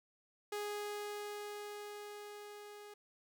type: tone with level ramp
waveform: sawtooth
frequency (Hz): 414.4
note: G#4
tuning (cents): -4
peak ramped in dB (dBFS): -34 to -47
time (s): 0.52-2.94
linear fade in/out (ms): 5
effects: none